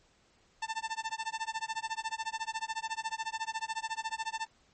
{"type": "tone with tremolo", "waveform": "sawtooth", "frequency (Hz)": 891, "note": "A5", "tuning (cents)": 22, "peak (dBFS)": -27, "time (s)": [0.62, 4.47], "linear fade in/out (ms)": 5, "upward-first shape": "sine", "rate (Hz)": 14, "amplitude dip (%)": 100, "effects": ["pink hiss -67 dBFS RMS until 4.73 s", "MP3 32 kbps"]}